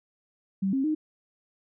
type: tone with pitch steps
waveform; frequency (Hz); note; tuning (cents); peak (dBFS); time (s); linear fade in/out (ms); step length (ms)
sine; 193 / 268.7 / 308.7; G3 / C4 / D#4; -27 / +46 / -14; -23; 0.62-0.95; 10; 110
effects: none